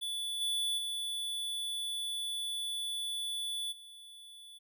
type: tone with level steps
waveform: square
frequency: 3460 Hz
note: A7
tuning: 30 cents flat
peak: -35 / -31 / -35 / -50 dBFS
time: 0.01-4.59 s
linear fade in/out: 20 ms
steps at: 0.4 / 0.77 / 3.71 s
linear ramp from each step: 20 ms
effects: none